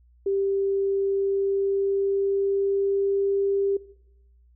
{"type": "tone with pitch glide", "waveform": "sine", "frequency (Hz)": [393, 396], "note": ["G4", "G4"], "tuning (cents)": [4, 18], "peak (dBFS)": -21, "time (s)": [0.26, 3.77], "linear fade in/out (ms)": 5, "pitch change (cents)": 14, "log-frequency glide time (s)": [1.04, 3.4], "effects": ["noise-tail reverb RT60 0.8 s tail -20 dB re dry", "added 60 Hz sine -54 dBFS peak until 4.55 s"]}